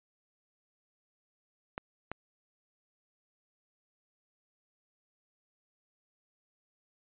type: clicks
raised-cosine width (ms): 0.5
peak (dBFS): -21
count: 2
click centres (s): 1.779 / 2.116
effects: resampled to 8000 Hz